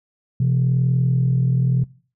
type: tone pair together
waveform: sine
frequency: 128.7 / 169.5 Hz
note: C3 / E3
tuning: -28 / +49 cents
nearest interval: perfect fourth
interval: 477 cents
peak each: -15 / -22 dBFS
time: 0.4-1.84 s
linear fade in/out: 5 ms
effects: noise-tail reverb RT60 0.4 s tail -20 dB re dry + tanh soft clip ceiling -10 dBFS